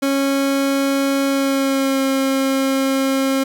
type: tone with pitch glide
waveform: 30% pulse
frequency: 275 to 268.9 Hz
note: C#4 to C4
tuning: -14 to +47 cents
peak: -13 dBFS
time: 0.02-3.44 s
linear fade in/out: 10 ms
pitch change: -39 cents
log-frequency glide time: 1.27-2.03 s
effects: none